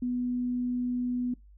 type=tone; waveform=sine; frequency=246.9 Hz; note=B3; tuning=in tune; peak=-27 dBFS; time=0.02-1.34 s; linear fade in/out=5 ms; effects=noise-tail reverb RT60 0.2 s tail -23 dB re dry + added 50 Hz sine -51 dBFS peak until 1.57 s